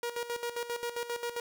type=tone with tremolo; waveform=sawtooth; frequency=475.6 Hz; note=A#4; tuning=35 cents sharp; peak=-28 dBFS; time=0.03-1.4 s; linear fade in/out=2 ms; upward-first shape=square; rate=7.5 Hz; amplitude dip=70%; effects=none